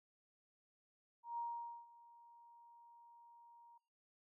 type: tone with ADSR envelope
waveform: sine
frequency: 940 Hz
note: A#5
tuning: 14 cents sharp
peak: -39 dBFS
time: 1.23-3.78 s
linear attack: 150 ms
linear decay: 480 ms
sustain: -21 dB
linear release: 7 ms
effects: noise-tail reverb RT60 0.8 s tail -26 dB re dry